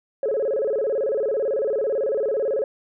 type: tone with vibrato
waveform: sine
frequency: 486.8 Hz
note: B4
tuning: 25 cents flat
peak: -19 dBFS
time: 0.23-2.64 s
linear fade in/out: 2 ms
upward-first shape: square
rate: 18 Hz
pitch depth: 210 cents each way
effects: tanh soft clip ceiling -15 dBFS